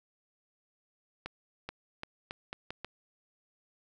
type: accelerating click train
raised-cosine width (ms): 0.3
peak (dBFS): -22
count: 7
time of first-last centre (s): 1.26-2.846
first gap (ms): 430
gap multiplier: 0.8
effects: none